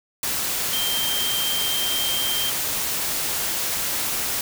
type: tone in noise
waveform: sine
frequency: 3158 Hz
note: G7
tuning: 12 cents sharp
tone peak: -24 dBFS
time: 0.73-2.5 s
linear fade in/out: 2 ms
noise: white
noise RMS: -25 dBFS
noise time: 0.23-4.41 s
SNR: -2 dB
effects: none